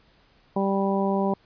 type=harmonic tone; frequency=196 Hz; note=G3; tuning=in tune; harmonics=1 / 2 / 3 / 4 / 5; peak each=-24 / -27 / -29 / -30 / -31 dBFS; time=0.56-1.34 s; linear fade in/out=5 ms; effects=pink hiss -60 dBFS RMS until 1.45 s + resampled to 11025 Hz